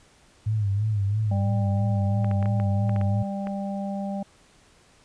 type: tone with vibrato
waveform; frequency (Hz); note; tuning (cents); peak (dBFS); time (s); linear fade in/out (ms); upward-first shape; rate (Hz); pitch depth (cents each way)
sine; 103.83; G#2; 0; -21; 0.46-3.23; 10; sine; 3; 93
type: harmonic tone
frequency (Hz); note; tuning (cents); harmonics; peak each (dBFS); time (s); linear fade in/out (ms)
197.7; G3; +15; 1 / 3 / 4; -28 / -35 / -36; 1.31-4.23; 5
type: clicks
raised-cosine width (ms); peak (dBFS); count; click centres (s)
0.5; -22; 9; 2.245 / 2.313 / 2.427 / 2.458 / 2.6 / 2.894 / 2.962 / 3.013 / 3.471
effects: pink hiss -57 dBFS RMS until 5.04 s + resampled to 22050 Hz